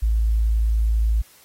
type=tone; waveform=sine; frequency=55 Hz; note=A1; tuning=in tune; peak=-16 dBFS; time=0.02-1.22 s; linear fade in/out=10 ms; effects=white hiss -52 dBFS RMS until 1.44 s + AAC 48 kbps